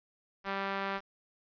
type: tone with band-pass filter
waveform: sawtooth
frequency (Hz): 196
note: G3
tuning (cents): 0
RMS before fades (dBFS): -35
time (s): 0.44-1.01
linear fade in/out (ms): 50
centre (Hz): 1400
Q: 1
effects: resampled to 11025 Hz + 9-bit